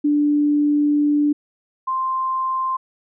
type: tone pair in turn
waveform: sine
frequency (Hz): 293.7 / 1046.6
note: D4 / C6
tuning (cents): 0 / 0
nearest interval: octave + minor seventh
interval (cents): 2200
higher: second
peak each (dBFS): -14 / -19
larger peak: first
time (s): 0.04-1.33 / 1.87-2.77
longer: first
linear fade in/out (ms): 10
effects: none